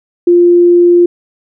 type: tone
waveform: sine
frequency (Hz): 349.2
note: F4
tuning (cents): 0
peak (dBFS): -3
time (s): 0.27-1.06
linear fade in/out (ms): 5
effects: none